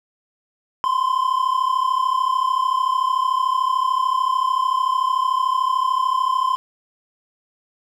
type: tone pair together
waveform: triangle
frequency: 1019.5 / 1053 Hz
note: C6 / C6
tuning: -45 / +11 cents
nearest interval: minor second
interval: 56 cents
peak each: -18 dBFS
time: 0.84-6.56 s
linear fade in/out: 0 ms
effects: none